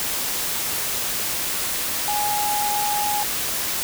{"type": "tone in noise", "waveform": "sine", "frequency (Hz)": 830.6, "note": "G#5", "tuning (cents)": 0, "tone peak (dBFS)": -22, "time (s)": [2.08, 3.23], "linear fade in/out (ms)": 0, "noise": "white", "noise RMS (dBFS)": -25, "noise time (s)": [0, 3.83], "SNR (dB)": 0, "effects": []}